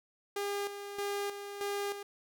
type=tone with tremolo; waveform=sawtooth; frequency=404 Hz; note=G#4; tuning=48 cents flat; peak=-29 dBFS; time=0.36-2.03 s; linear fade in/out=5 ms; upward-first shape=square; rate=1.6 Hz; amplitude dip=60%; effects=none